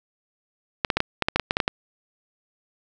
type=clicks; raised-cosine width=0.3 ms; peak=-4 dBFS; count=12; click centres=0.848 / 0.902 / 0.97 / 1.004 / 1.223 / 1.285 / 1.36 / 1.397 / 1.509 / 1.569 / 1.602 / 1.679 s; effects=none